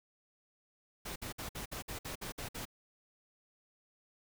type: noise bursts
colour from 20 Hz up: pink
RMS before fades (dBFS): -42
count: 10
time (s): 1.05-2.654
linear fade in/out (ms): 10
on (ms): 110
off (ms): 56
effects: none